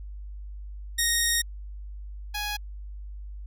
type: tone pair in turn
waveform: 10% pulse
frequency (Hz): 1864.7 / 832.1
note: A#6 / G#5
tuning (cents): 0 / +3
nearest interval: octave + major second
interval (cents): 1397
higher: first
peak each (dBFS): -13 / -21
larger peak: first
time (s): 0.98-1.42 / 2.34-2.57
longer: first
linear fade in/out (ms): 10
effects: added 50 Hz sine -36 dBFS peak until 3.46 s